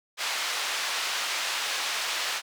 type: band-pass noise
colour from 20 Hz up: white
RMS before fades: -30 dBFS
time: 0.17-2.42 s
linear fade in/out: 50 ms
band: 780 to 4400 Hz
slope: 12 dB/octave
effects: none